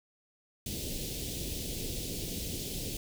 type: band-stop noise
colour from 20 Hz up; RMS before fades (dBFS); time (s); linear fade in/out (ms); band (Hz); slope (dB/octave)
pink; -37; 0.66-2.97; 2; 490 to 3000; 24
effects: none